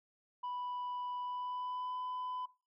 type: tone with pitch glide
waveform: sine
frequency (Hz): 987.8 to 1003.9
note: B5 to B5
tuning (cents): 0 to +28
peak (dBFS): -35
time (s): 0.43-2.46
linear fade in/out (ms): 10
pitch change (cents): +28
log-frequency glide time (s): 1.21-1.98
effects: noise-tail reverb RT60 0.3 s tail -20 dB re dry + tanh soft clip ceiling -36 dBFS